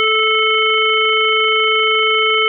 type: harmonic tone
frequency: 437.2 Hz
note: A4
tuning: 11 cents flat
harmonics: 1 / 3 / 5 / 7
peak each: -18 / -17 / -16 / -17 dBFS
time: 0-2.48 s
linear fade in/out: 0 ms
effects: none